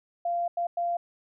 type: tone bursts at uneven times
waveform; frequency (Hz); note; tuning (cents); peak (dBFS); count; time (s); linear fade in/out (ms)
sine; 692; F5; -16; -25; 3; 0.25-0.48 / 0.57-0.67 / 0.77-0.97; 5
effects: none